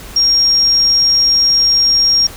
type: tone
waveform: sine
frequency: 5580 Hz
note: F8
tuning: 2 cents flat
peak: -8 dBFS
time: 0.16-2.27 s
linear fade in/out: 5 ms
effects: added 50 Hz sine -36 dBFS peak until 2.36 s + pink hiss -33 dBFS RMS until 2.36 s